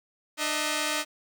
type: tone pair together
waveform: 5% pulse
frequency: 300.6 / 637 Hz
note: D4 / D#5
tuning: +40 / +41 cents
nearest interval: octave + minor second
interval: 1301 cents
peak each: -18 dBFS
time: 0.37-1.05 s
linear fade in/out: 50 ms
effects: none